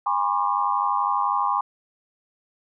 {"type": "tone cluster", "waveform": "sine", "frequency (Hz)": [817, 988, 1080, 1184], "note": ["G#5", "B5", "C#6", "D6"], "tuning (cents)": [-29, 0, -45, 14], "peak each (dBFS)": [-25, -26, -24, -28], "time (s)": [0.06, 1.61], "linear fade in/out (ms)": 5, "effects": []}